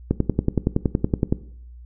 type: click train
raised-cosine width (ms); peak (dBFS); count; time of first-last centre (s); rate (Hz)
3; -5; 14; 0.11-1.325; 10.7
effects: noise-tail reverb RT60 0.6 s tail -17 dB re dry + added 60 Hz sine -39 dBFS peak until 1.85 s